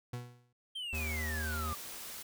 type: tone with exponential decay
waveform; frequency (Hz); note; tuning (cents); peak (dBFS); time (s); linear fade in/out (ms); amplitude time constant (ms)
40% pulse; 122; B2; -21; -35; 0.13-0.53; 5; 86
type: exponential sweep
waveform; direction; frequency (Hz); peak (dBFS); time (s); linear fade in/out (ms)
triangle; down; 3200 to 1161; -36; 0.75-1.75; 10
type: tone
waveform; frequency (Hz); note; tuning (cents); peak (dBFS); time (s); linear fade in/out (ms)
square; 77.78; D#2; 0; -37; 0.93-1.73; 0
type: noise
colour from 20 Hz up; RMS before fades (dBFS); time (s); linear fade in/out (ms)
white; -45; 0.94-2.23; 10
effects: none